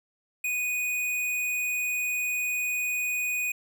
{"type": "tone", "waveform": "square", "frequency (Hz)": 2480, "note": "D#7", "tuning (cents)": -6, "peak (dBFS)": -27, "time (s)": [0.44, 3.52], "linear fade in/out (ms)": 5, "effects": []}